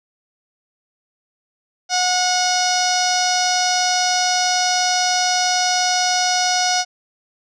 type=tone with low-pass filter; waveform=sawtooth; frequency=729 Hz; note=F#5; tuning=26 cents flat; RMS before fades=-18 dBFS; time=1.89-6.85 s; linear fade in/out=50 ms; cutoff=5500 Hz; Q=7.5; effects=none